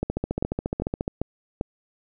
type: two click trains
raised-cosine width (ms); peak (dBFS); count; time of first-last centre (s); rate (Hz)
2; -12 / -11; 15 / 5; 0.1-1.079 / 0.03-1.611; 14.3 / 2.53
effects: none